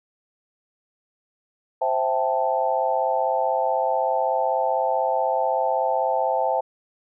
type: chord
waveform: sine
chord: A minor seventh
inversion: first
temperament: equal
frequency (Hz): 523.3 / 659.3 / 784 / 880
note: C5 / E5 / G5 / A5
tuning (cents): 0 / 0 / 0 / 0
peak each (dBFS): -25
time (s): 1.81-6.61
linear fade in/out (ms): 10
effects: none